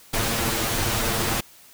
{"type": "noise with comb filter", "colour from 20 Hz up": "pink", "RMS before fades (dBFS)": -24, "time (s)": [0.13, 1.41], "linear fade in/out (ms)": 10, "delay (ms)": 8.8, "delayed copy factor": 0.85, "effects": ["white hiss -50 dBFS RMS until 1.73 s"]}